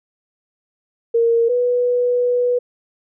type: tone pair in turn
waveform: sine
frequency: 463.9 / 490.5 Hz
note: A#4 / B4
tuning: -8 / -12 cents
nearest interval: minor second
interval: 96 cents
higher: second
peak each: -12 / -14 dBFS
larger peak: first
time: 1.14-1.49 / 1.49-2.59 s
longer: second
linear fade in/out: 10 ms
effects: none